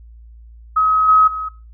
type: tone with level steps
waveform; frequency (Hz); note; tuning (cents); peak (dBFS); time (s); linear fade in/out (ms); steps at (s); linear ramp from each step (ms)
sine; 1273; D#6; +39; -11 / -7 / -21; 0.76-1.49; 10; 1.08 / 1.27; 10
effects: noise-tail reverb RT60 0.4 s tail -20 dB re dry + added 57 Hz sine -38 dBFS peak until 1.73 s